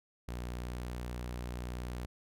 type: tone with pitch glide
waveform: sawtooth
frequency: 60.4 to 60.89 Hz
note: B1 to B1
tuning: -38 to -24 cents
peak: -34 dBFS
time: 0.28-2.06 s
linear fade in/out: 5 ms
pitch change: +14 cents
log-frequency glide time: 0.54-0.82 s
effects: none